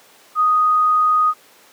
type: tone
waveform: sine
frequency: 1244.5 Hz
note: D#6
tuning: in tune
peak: -12 dBFS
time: 0.35-1.34 s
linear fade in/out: 50 ms
effects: pink hiss -48 dBFS RMS until 1.72 s + high-pass 400 Hz 12 dB/octave